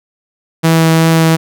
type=tone with vibrato; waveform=sawtooth; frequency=162.7 Hz; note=E3; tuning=22 cents flat; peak=-3 dBFS; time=0.63-1.37 s; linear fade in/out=20 ms; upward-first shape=triangle; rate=2.7 Hz; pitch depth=9 cents each way; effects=none